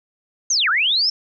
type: linear two-way sweep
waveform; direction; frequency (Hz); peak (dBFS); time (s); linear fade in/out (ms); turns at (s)
sine; down then up; 6645 to 1244.5 to 5470; -15; 0.5-1.1; 5; 0.69
effects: none